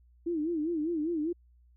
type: tone with vibrato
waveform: sine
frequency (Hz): 321.7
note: E4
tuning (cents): -42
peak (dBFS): -28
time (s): 0.26-1.33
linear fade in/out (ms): 10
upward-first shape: sine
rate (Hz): 5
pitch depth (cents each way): 140
effects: added 60 Hz sine -58 dBFS peak until 1.76 s